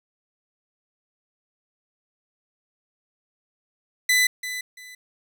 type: tone with echo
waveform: sawtooth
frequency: 2000 Hz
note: B6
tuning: 21 cents sharp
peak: -13 dBFS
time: 4.09-4.27 s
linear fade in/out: 5 ms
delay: 340 ms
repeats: 2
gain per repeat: -12 dB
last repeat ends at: 4.95 s
effects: none